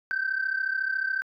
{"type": "tone pair together", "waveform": "sine", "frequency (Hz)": [1534, 1568], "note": ["G6", "G6"], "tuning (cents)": [-38, 0], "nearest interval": "unison", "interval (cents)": 38, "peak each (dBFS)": -27, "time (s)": [0.11, 1.22], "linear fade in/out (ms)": 0, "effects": ["tanh soft clip ceiling -20 dBFS"]}